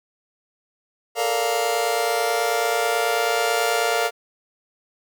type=chord; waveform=sawtooth; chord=Bb major seventh; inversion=third; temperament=just; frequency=437 / 466.2 / 582.7 / 699.2 Hz; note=A4 / Bb4 / D5 / F5; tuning=-12 / 0 / -14 / +2 cents; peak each=-24 / -21 / -24 / -19 dBFS; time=1.15-4.11 s; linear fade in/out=50 ms; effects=none